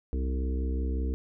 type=harmonic tone with a mistuned harmonic; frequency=65.41 Hz; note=C2; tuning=in tune; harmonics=1 / 3 / 4 / 5 / 6 / 7; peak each=-27 / -41 / -39 / -41 / -46 / -42 dBFS; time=0.13-1.14 s; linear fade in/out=0 ms; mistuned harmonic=7; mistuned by=-26 cents; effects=none